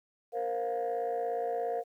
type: chord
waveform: sine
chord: Bb suspended second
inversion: none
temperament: equal with one note detuned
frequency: 466.2 / 523.3 / 704.1 Hz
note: Bb4 / C5 / F5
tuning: 0 / 0 / +14 cents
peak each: -32 / -36 / -32 dBFS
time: 0.32-1.84 s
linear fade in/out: 50 ms
effects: tanh soft clip ceiling -25 dBFS + 11-bit